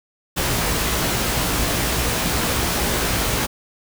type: noise with comb filter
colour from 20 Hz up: pink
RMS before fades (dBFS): -21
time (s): 0.36-3.47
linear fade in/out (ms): 20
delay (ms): 17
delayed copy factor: +0.6
effects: none